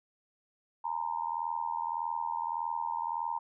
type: tone with amplitude modulation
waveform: sine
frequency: 929 Hz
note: A#5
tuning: 6 cents flat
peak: -27 dBFS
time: 0.84-3.39 s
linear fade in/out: 10 ms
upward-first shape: sine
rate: 81.7 Hz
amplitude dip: 95%
effects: none